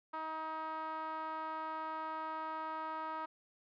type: tone with band-pass filter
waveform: sawtooth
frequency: 316.4 Hz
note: D#4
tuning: 29 cents sharp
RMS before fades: -41 dBFS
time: 0.13-3.26 s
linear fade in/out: 10 ms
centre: 1100 Hz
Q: 6.7
effects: resampled to 11025 Hz